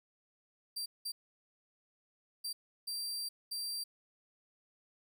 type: tone bursts at uneven times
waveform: sawtooth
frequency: 4709 Hz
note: D8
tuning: 4 cents sharp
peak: -34 dBFS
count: 5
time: 0.76-0.86 / 1.05-1.12 / 2.44-2.53 / 2.87-3.29 / 3.51-3.84 s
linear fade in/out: 10 ms
effects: none